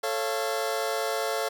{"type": "chord", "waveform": "sawtooth", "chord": "A augmented", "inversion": "none", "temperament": "just", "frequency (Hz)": [440, 550, 687.5], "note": ["A4", "C#5", "E#5"], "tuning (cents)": [0, -14, -27], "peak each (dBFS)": -27, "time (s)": [0.03, 1.49], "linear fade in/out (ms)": 10, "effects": []}